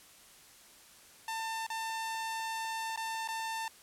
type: tone with dropouts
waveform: sawtooth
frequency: 896 Hz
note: A5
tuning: 31 cents sharp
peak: -31 dBFS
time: 1.28-3.68 s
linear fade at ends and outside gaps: 2 ms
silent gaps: 1.666-1.701 / 2.961-2.974 / 3.276-3.286 s
effects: white hiss -57 dBFS RMS until 3.82 s + low-pass 12000 Hz 12 dB/octave